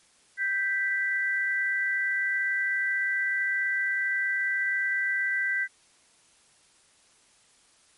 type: tone pair together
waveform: sine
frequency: 1568 / 1975.6 Hz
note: G6 / B6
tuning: 0 / 0 cents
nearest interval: major third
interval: 400 cents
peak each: -27 dBFS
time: 0.37-5.68 s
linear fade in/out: 50 ms
effects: white hiss -61 dBFS RMS until 7.97 s + MP3 48 kbps